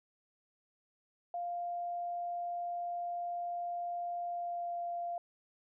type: tone with pitch glide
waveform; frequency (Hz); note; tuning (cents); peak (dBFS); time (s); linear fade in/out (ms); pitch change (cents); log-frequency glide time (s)
sine; 698.5 to 693.7; F5 to F5; 0 to -12; -35; 1.34-5.18; 2; -12; 4.27-4.8
effects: none